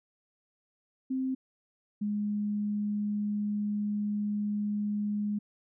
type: tone pair in turn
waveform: sine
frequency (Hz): 261.6 / 207.6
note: C4 / G#3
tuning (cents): 0 / 0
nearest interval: major third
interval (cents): 400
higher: first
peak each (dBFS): -28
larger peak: neither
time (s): 1.1-1.35 / 2.01-5.39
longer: second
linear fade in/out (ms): 10
effects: none